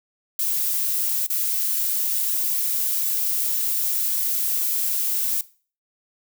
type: noise with dropouts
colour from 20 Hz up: violet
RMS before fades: -23 dBFS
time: 0.39-5.41 s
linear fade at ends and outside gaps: 2 ms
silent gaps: 1.265-1.301 s
effects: noise-tail reverb RT60 0.4 s tail -19 dB re dry